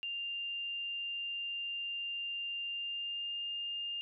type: tone with pitch glide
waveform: sine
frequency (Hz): 2794 to 2812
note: F7 to F7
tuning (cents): 0 to +11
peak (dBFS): -36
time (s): 0.03-4.01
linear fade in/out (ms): 0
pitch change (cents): +11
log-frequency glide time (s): 2.68-3.38
effects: none